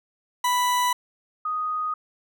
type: tone pair in turn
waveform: 40% pulse / sine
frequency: 987.8 / 1244.6 Hz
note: B5 / D#6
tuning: 0 / 0 cents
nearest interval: major third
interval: 400 cents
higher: second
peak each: -19 / -24 dBFS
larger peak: first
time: 0.44-0.93 / 1.45-1.94 s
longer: neither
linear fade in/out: 5 ms
effects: none